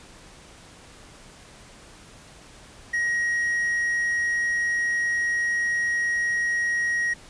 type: tone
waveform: triangle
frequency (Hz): 1891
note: A#6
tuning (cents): +24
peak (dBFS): -20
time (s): 2.93-7.14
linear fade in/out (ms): 10
effects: pink hiss -48 dBFS RMS until 7.29 s + resampled to 22050 Hz